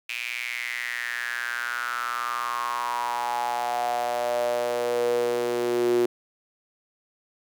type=tone with high-pass filter sweep; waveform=sawtooth; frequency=120.5 Hz; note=B2; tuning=42 cents flat; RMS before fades=-27 dBFS; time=0.09-6.06 s; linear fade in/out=5 ms; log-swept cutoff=2500 to 350 Hz; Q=7.3; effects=none